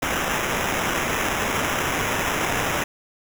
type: noise with sample-and-hold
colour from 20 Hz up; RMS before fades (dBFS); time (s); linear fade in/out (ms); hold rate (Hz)
white; -24; 0.02-2.84; 5; 4410
effects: none